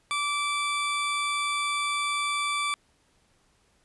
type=tone; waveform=20% pulse; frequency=1163 Hz; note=D6; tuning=17 cents flat; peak=-21 dBFS; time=0.11-2.74 s; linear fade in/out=0 ms; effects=pink hiss -66 dBFS RMS until 3.84 s + resampled to 24000 Hz